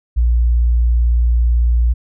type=tone; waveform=sine; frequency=59 Hz; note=A#1; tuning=22 cents sharp; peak=-9 dBFS; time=0.16-1.94 s; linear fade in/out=20 ms; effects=tanh soft clip ceiling -6 dBFS